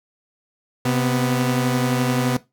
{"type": "tone pair together", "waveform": "sawtooth", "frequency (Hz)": [129.25, 246.9], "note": ["C3", "B3"], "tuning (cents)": [-21, 0], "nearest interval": "major seventh", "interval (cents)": 1121, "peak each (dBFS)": -17, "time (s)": [0.85, 2.37], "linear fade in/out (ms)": 5, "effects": ["noise-tail reverb RT60 0.2 s tail -17 dB re dry"]}